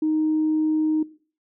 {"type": "tone", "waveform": "sine", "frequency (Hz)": 311.1, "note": "D#4", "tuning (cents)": 0, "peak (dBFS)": -18, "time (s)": [0.02, 1.03], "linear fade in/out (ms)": 5, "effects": ["noise-tail reverb RT60 0.4 s tail -18 dB re dry", "tanh soft clip ceiling -14 dBFS"]}